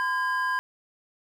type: tone pair together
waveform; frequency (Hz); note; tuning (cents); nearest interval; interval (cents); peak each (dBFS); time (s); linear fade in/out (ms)
triangle; 1021 / 1624.2; C6 / G#6; -43 / -39; minor sixth; 804; -25; 0-0.59; 0
effects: none